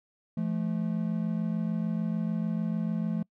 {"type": "tone pair together", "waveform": "triangle", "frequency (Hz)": [170.17, 216.9], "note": ["F3", "A3"], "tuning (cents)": [-45, -25], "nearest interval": "major third", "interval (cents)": 420, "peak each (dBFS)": -28, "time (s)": [0.37, 3.23], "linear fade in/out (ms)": 5, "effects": ["noise-tail reverb RT60 0.1 s tail -26 dB re dry"]}